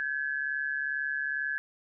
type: tone pair together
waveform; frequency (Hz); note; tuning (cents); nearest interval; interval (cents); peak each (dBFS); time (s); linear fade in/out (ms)
sine; 1555 / 1697.3; G6 / G#6; -14 / +37; major second; 151; -33 / -31; 0-1.58; 0
effects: none